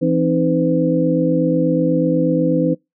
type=tone cluster; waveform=sine; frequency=166.9 / 263.5 / 311.7 / 506 Hz; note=E3 / C4 / D#4 / B4; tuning=+22 / +12 / +3 / +42 cents; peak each=-19 dBFS; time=0.01-2.75 s; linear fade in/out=20 ms; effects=noise-tail reverb RT60 0.2 s tail -25 dB re dry